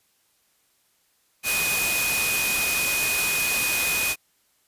sine tone in noise, 2489 Hz, D#7, in tune, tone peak -24 dBFS, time 1.43-4.16 s, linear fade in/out 50 ms, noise white, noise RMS -25 dBFS, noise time 1.43-4.16 s, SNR -2 dB, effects white hiss -66 dBFS RMS until 4.67 s + resampled to 32000 Hz

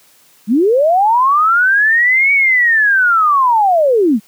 sine linear two-way sweep, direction up then down, 189.8 to 2260 to 189.8 Hz, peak -8 dBFS, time 0.47-4.2 s, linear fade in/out 50 ms, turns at 2.33 s, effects white hiss -49 dBFS RMS until 4.27 s + high-pass 100 Hz 12 dB/octave

